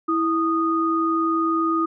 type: tone pair together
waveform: sine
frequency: 327.5 / 1236.5 Hz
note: E4 / D#6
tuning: -11 / -11 cents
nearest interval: octave + major seventh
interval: 2300 cents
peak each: -21 dBFS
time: 0.08-1.86 s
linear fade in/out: 10 ms
effects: none